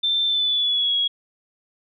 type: tone with pitch glide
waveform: sine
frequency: 3559 to 3321 Hz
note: A7 to G#7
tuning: +19 to -1 cents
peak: -18 dBFS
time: 0.03-1.08 s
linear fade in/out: 10 ms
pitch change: -120 cents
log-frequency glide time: 0.26-0.96 s
effects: none